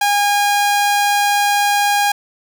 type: tone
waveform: sawtooth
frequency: 816 Hz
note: G#5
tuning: 31 cents flat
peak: -9 dBFS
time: 0.01-2.12 s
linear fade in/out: 5 ms
effects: none